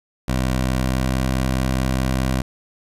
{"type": "tone with pitch glide", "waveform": "15% pulse", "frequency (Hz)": [64, 64.82], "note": ["C2", "C2"], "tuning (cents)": [-38, -16], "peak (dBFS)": -12, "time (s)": [0.28, 2.42], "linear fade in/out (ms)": 5, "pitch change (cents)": 22, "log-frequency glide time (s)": [0.7, 1.22], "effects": ["resampled to 32000 Hz", "8-bit"]}